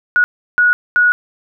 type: tone bursts at uneven times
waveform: sine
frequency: 1458 Hz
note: F#6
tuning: 26 cents flat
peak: -8 dBFS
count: 3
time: 0.16-0.24 / 0.58-0.73 / 0.96-1.12 s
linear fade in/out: 0 ms
effects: none